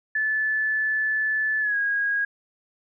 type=tone with pitch glide; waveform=sine; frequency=1739 to 1641.4 Hz; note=A6 to G#6; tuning=-21 to -21 cents; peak=-21 dBFS; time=0.15-2.25 s; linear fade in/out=5 ms; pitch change=-100 cents; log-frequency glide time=1.6-1.77 s; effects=none